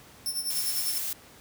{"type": "tone with tremolo", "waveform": "10% pulse", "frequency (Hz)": 5370, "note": "E8", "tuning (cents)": 31, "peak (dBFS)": -21, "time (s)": [0.26, 0.98], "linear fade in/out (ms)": 0, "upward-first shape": "sine", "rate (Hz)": 10, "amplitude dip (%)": 70}
{"type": "noise", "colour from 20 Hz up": "blue", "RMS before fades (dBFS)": -32, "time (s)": [0.5, 1.13], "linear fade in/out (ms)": 2}
{"effects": ["pink hiss -52 dBFS RMS until 1.4 s", "high-pass 60 Hz 12 dB/octave"]}